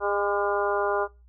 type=harmonic tone with a mistuned harmonic; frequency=203.1 Hz; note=G#3; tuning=38 cents flat; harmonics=2 / 3 / 4 / 5 / 6 / 7; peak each=-27 / -29 / -30 / -31 / -32 / -32 dBFS; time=0-1.08 s; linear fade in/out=50 ms; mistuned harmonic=6; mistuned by=-31 cents; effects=noise-tail reverb RT60 0.3 s tail -25 dB re dry + added 60 Hz sine -51 dBFS peak until 1.28 s